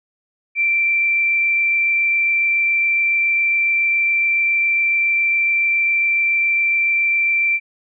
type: tone with frequency modulation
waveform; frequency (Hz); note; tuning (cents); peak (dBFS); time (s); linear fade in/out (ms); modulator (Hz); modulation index
sine; 2349; D7; 0; -14; 0.55-7.6; 50; 27.2; 0.57
effects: none